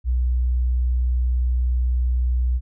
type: tone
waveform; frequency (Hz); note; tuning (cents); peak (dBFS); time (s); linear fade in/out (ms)
sine; 61.74; B1; 0; -17; 0.04-2.61; 50
effects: none